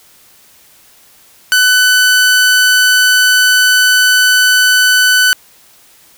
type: tone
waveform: sawtooth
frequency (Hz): 1500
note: F#6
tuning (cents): +23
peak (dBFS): -3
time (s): 1.52-5.33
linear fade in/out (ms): 0
effects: white hiss -45 dBFS RMS until 6.17 s